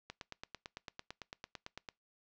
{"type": "click train", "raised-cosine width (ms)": 0.2, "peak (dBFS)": -26, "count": 17, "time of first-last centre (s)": [0.1, 1.888], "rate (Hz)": 8.95, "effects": ["noise-tail reverb RT60 0.2 s tail -24 dB re dry", "low-pass 6000 Hz 12 dB/octave"]}